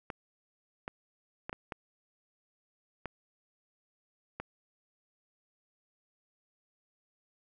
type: clicks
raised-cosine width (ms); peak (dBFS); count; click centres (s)
0.5; -22; 7; 0.102 / 0.879 / 1.495 / 1.529 / 1.722 / 3.057 / 4.4
effects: none